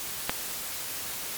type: clicks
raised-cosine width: 0.3 ms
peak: -8 / -20 dBFS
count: 2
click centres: 0.295 / 0.299 s
effects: white hiss -35 dBFS RMS until 1.37 s + MP3 96 kbps